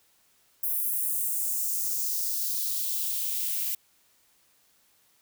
violet noise with high-pass filter sweep, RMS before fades -29 dBFS, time 0.63-3.75 s, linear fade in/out 5 ms, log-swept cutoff 12000 to 2200 Hz, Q 1.8, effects white hiss -65 dBFS RMS until 5.21 s

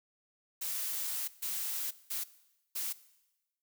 blue noise bursts at uneven times, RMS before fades -36 dBFS, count 4, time 0.61-1.28 / 1.42-1.91 / 2.1-2.24 / 2.75-2.93 s, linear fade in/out 10 ms, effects noise-tail reverb RT60 1.0 s tail -18 dB re dry

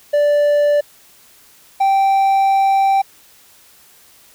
triangle tone pair in turn, 585 / 780.9 Hz, D5 / G5, -7 / -7 cents, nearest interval perfect fourth, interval 500 cents, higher second, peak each -9 dBFS, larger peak neither, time 0.13-0.81 / 1.8-3.02 s, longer second, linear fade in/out 10 ms, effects white hiss -48 dBFS RMS until 4.34 s

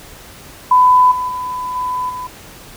sine tone with level steps, 1002 Hz, B5, 25 cents sharp, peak -6 / -17 / -20 / -17 / -23 dBFS, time 0.71-2.27 s, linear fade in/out 5 ms, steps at 1.11 / 1.28 / 1.75 / 2.09 s, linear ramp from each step 10 ms, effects pink hiss -38 dBFS RMS until 2.76 s

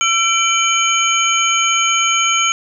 sine tone cluster, 1346 / 2333 / 3044 / 6610 Hz, E6 / D7 / F#7 / G#8, +36 / -12 / +48 / -9 cents, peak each -18 dBFS, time 0.01-2.52 s, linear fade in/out 0 ms, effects none

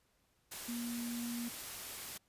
sine tone in noise, 237.1 Hz, A#3, 30 cents sharp, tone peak -38 dBFS, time 0.68-1.49 s, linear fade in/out 10 ms, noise white, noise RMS -45 dBFS, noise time 0.51-2.18 s, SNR +4 dB, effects pink hiss -75 dBFS RMS until 2.28 s + resampled to 32000 Hz

